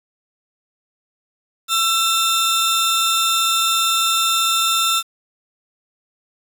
sawtooth tone pair together, 1341 / 3613 Hz, E6 / A7, +29 / +45 cents, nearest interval octave + perfect fourth, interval 1716 cents, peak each -15 dBFS, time 1.68-5.03 s, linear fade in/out 50 ms, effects 7-bit

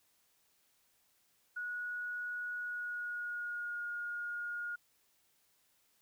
sine tone with pitch glide, 1459 to 1429 Hz, F#6 to F6, -25 to +39 cents, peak -37 dBFS, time 1.56-4.76 s, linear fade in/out 10 ms, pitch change -36 cents, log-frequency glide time 2.56-3.84 s, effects white hiss -73 dBFS RMS until 6.01 s

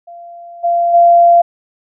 sine tone with level steps, 689 Hz, F5, 24 cents flat, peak -30 / -10 / -4 dBFS, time 0.07-1.42 s, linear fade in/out 10 ms, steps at 0.63 / 0.93 s, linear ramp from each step 20 ms, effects none

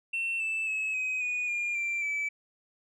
sine tone with pitch steps, 2700 / 2640 / 2581 / 2524 / 2467 / 2412 / 2359 / 2306 Hz, E7 / E7 / E7 / D#7 / D#7 / D7 / D7 / D7, +41 / +2 / -37 / +24 / -15 / +46 / +7 / -32 cents, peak -26 dBFS, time 0.13-2.29 s, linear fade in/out 10 ms, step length 270 ms, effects tanh soft clip ceiling -27 dBFS

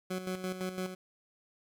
20% pulse tone with tremolo, 185 Hz, F#3, in tune, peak -28 dBFS, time 0.1-0.95 s, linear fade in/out 10 ms, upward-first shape square, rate 5.9 Hz, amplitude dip 60%, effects none

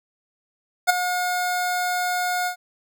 25% pulse tone with ADSR envelope, 720 Hz, F#5, 47 cents flat, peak -7 dBFS, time 0.87-2.56 s, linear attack 27 ms, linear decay 13 ms, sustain -11 dB, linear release 94 ms, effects none

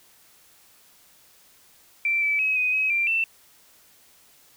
sine tone with pitch steps, 2344 / 2309 / 2552 / 2501 / 2546 / 2368 / 2675 Hz, D7 / D7 / D#7 / D#7 / D#7 / D7 / E7, -4 / -30 / +43 / +8 / +39 / +14 / +25 cents, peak -20 dBFS, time 2.05-3.24 s, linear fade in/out 2 ms, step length 170 ms, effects white hiss -56 dBFS RMS until 4.56 s

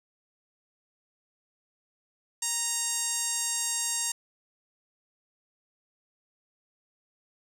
sawtooth tone with band-pass filter, 932.3 Hz, A#5, in tune, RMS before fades -30 dBFS, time 2.42-4.12 s, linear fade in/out 5 ms, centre 7800 Hz, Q 3.1, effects none

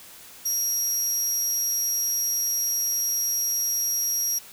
30% pulse tone, 5670 Hz, F8, 25 cents sharp, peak -19 dBFS, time 0.45-4.39 s, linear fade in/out 10 ms, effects white hiss -46 dBFS RMS until 4.52 s

